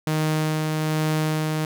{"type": "tone with tremolo", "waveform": "sawtooth", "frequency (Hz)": 155.56, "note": "D#3", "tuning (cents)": 0, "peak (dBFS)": -16, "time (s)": [0.07, 1.65], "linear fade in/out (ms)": 2, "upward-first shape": "sine", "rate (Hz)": 1.2, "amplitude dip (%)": 25, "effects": []}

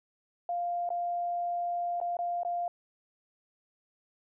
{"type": "tone with dropouts", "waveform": "sine", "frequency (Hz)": 698.5, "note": "F5", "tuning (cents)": 0, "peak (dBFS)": -29, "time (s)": [0.49, 2.68], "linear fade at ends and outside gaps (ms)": 2, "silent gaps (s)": [[0.891, 0.903], [2.002, 2.013], [2.169, 2.189], [2.433, 2.449]], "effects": []}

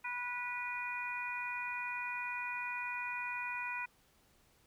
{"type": "harmonic tone", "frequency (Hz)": 490, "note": "B4", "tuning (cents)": -14, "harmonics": [2, 3, 4, 5], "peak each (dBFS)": [-42, -44, -45, -40], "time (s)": [0.04, 3.86], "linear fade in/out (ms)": 10, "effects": ["pink hiss -69 dBFS RMS until 4.66 s"]}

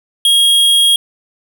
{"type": "tone", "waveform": "square", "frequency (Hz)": 3273, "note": "G#7", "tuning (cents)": -26, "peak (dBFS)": -8, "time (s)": [0.25, 0.96], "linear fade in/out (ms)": 2, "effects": []}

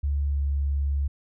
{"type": "tone with pitch glide", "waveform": "sine", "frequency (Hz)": [71.2, 70.38], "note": ["C#2", "C#2"], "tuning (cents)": [47, 27], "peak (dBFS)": -22, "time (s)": [0.03, 1.08], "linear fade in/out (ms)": 10, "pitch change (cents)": -20, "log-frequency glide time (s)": [0.28, 0.4], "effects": []}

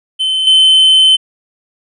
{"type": "tone with level steps", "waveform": "triangle", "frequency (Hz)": 3067, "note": "G7", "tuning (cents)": -38, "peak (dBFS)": [-10, -3], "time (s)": [0.19, 1.17], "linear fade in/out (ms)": 20, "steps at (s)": 0.47, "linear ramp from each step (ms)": 2, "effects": ["resampled to 24000 Hz"]}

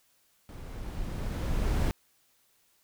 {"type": "noise with level ramp", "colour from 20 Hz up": "brown", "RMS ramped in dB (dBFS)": [-42, -25], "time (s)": [0.49, 1.91], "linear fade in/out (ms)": 0, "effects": ["white hiss -68 dBFS RMS until 2.83 s"]}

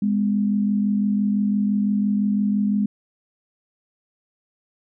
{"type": "tone pair together", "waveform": "sine", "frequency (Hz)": [205.1, 251], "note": ["G#3", "B3"], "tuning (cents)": [-21, 28], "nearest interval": "minor third", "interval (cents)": 349, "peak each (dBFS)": [-18, -26], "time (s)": [0.02, 2.86], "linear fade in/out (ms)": 5, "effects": []}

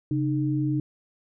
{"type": "tone pair together", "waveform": "sine", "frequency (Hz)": [135.5, 304.7], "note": ["C#3", "D#4"], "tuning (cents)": [-39, -36], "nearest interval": "octave + major second", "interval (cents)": 1403, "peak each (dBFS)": -25, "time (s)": [0.11, 0.8], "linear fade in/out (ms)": 2, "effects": []}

